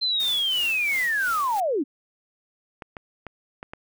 sine linear sweep, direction down, 4141 to 246.9 Hz, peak -21 dBFS, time 0.01-1.84 s, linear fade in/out 20 ms
white noise with tremolo, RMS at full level -36 dBFS, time 0.2-1.6 s, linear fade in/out 0 ms, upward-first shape sine, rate 2.9 Hz, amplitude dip 55%
clicks, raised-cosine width 0.5 ms, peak -21 dBFS, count 5, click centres 2.822 / 2.968 / 3.267 / 3.629 / 3.735 s
effects none

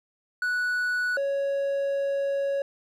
triangle tone pair in turn, 1476 / 555.6 Hz, F#6 / C#5, -5 / +4 cents, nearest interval octave + perfect fourth, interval 1691 cents, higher first, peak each -22 dBFS, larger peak neither, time 0.42-1.17 / 1.17-2.62 s, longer second, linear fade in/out 2 ms, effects none

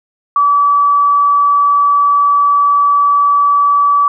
sine tone, 1149 Hz, D6, 38 cents flat, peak -7 dBFS, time 0.36-4.08 s, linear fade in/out 2 ms, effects none

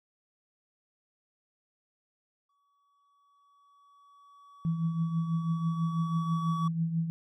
triangle tone with exponential growth, 1135 Hz, C#6, 41 cents sharp, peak -30 dBFS, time 2.49-6.68 s, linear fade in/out 5 ms, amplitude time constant 910 ms
sine tone with tremolo, 164.81 Hz, E3, in tune, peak -24 dBFS, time 4.65-7.1 s, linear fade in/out 0 ms, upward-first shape triangle, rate 6.1 Hz, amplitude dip 65%
effects none

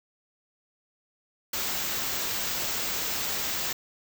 white band-stop noise, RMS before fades -30 dBFS, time 1.53-3.73 s, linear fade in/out 5 ms, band 8200 to 13000 Hz, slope 96 dB/octave, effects none

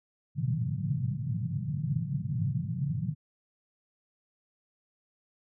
pink band-pass noise, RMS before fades -31 dBFS, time 0.35-3.15 s, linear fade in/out 50 ms, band 110 to 170 Hz, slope 48 dB/octave, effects none

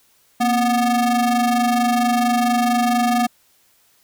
square ring-modulated tone, 247.1 Hz, B3, 1 cent sharp, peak -13 dBFS, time 0.4-3.27 s, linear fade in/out 10 ms, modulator 482 Hz, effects white hiss -58 dBFS RMS until 4.03 s

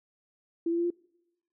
sine tone with pitch steps, 334.8 / 339.1 / 343.4 / 347.8 Hz, E4 / E4 / F4 / F4, +27 / +49 / -29 / -7 cents, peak -25 dBFS, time 0.66-0.904 s, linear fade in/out 5 ms, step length 61 ms, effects noise-tail reverb RT60 0.9 s tail -24 dB re dry

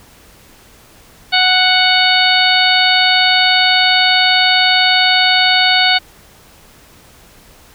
harmonic tone, 740 Hz, F#5, in tune, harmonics 1 / 2 / 3 / 4 / 5 / 6, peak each -16 / -16 / -16 / -16 / -16 / -16 dBFS, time 1.32-5.99 s, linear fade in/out 20 ms, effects pink hiss -44 dBFS RMS until 7.74 s

